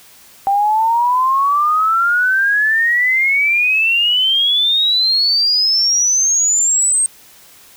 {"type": "exponential sweep", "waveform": "sine", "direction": "up", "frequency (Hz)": [784, 8490], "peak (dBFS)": -11, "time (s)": [0.47, 7.06], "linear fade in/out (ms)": 0, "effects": ["white hiss -44 dBFS RMS until 7.76 s"]}